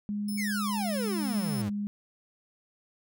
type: tone with pitch glide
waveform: sine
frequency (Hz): 206.5 to 205.1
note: G#3 to G#3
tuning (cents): -10 to -21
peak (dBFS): -29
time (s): 0.09-1.87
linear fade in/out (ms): 0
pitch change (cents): -11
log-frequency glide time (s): 1.46-1.59
type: tone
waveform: 5% pulse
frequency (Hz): 5220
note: E8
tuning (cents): -18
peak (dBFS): -34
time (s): 0.28-1.62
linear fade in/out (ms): 5
type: exponential sweep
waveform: 45% pulse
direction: down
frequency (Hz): 2312 to 94.7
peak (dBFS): -32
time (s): 0.37-1.7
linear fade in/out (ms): 20
effects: none